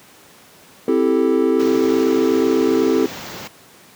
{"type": "chord", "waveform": "triangle", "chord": "A minor seventh", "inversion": "first", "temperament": "equal", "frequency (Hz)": [261.6, 329.6, 392, 440], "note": ["C4", "E4", "G4", "A4"], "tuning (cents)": [0, 0, 0, 0], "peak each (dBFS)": -17, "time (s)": [0.88, 3.06], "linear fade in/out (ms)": 2}
{"type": "band-stop noise", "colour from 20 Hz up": "pink", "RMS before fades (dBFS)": -31, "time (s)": [1.59, 3.48], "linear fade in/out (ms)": 10, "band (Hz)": [7100, 14000], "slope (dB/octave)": 48}
{"effects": ["pink hiss -46 dBFS RMS until 3.95 s", "high-pass 150 Hz 12 dB/octave"]}